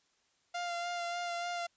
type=tone with vibrato; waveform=sawtooth; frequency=696 Hz; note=F5; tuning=6 cents flat; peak=-31 dBFS; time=0.54-1.67 s; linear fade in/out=10 ms; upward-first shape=sine; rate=3.4 Hz; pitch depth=18 cents each way; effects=white hiss -73 dBFS RMS until 1.76 s + resampled to 16000 Hz